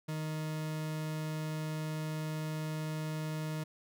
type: tone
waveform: 40% pulse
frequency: 155.56 Hz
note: D#3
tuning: in tune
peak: -34 dBFS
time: 0.08-3.64 s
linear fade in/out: 10 ms
effects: none